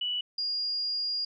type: tone pair in turn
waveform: sine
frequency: 2954 / 4837 Hz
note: F#7 / D#8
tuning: -3 / -50 cents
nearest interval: major sixth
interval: 853 cents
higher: second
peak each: -28 dBFS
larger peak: neither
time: 0.01-0.21 / 0.38-1.25 s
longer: second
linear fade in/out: 5 ms
effects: none